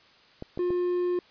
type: clicks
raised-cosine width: 2 ms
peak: -22 dBFS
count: 3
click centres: 0.424 / 0.575 / 0.705 s
type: tone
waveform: triangle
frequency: 356 Hz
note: F4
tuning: 33 cents sharp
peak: -22 dBFS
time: 0.59-1.19 s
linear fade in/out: 2 ms
effects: white hiss -57 dBFS RMS until 1.3 s + resampled to 11025 Hz